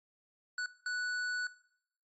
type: tone bursts at uneven times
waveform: square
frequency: 1480 Hz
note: F#6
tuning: in tune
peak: -34 dBFS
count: 2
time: 0.58-0.66 / 0.86-1.47 s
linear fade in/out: 2 ms
effects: noise-tail reverb RT60 0.7 s tail -19 dB re dry + MP3 32 kbps